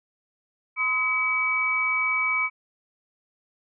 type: tone cluster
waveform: sine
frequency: 1030 / 1273 / 2279 Hz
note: C6 / D#6 / C#7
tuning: -28 / +39 / +47 cents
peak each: -31 / -31 / -22 dBFS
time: 0.76-2.5 s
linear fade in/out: 50 ms
effects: none